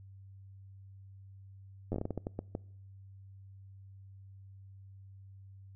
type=slowing click train; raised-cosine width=2 ms; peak=-22 dBFS; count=12; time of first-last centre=1.92-2.551 s; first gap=10 ms; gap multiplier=1.32; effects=noise-tail reverb RT60 0.7 s tail -24 dB re dry + added 97 Hz sine -50 dBFS peak until 5.75 s